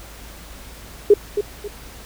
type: tone with echo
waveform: sine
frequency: 411.5 Hz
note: G#4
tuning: 16 cents flat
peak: -6 dBFS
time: 1.1-1.14 s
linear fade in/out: 5 ms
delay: 270 ms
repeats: 2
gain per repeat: -10 dB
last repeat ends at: 1.68 s
effects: added 54 Hz sine -41 dBFS peak until 2.05 s + pink hiss -41 dBFS RMS until 2.05 s